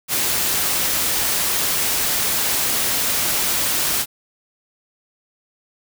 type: noise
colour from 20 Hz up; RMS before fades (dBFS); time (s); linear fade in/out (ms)
white; -20; 0.08-4.06; 50
effects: none